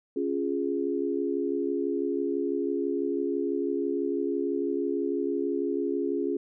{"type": "chord", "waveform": "sine", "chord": "Db major", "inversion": "none", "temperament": "equal", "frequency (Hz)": [277.2, 349.2, 415.3], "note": ["Db4", "F4", "Ab4"], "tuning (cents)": [0, 0, 0], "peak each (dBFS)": -30, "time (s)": [0.16, 6.37], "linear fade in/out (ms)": 5, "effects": []}